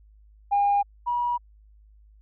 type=tone pair in turn; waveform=sine; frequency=809 / 964.9 Hz; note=G#5 / B5; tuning=-46 / -41 cents; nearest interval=minor third; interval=305 cents; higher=second; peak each=-17 / -22 dBFS; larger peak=first; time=0.51-0.83 / 1.06-1.38 s; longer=neither; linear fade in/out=20 ms; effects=tanh soft clip ceiling -15 dBFS + added 52 Hz sine -51 dBFS peak until 2.21 s